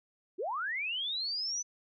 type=linear sweep; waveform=sine; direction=up; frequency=311.1 to 6070 Hz; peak=-32 dBFS; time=0.38-1.63 s; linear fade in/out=20 ms; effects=none